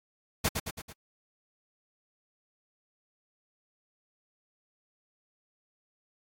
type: noise with echo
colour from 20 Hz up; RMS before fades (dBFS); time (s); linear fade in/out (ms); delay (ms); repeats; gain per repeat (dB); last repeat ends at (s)
pink; -26; 0.44-0.49; 10; 110; 4; -5; 0.93
effects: AAC 64 kbps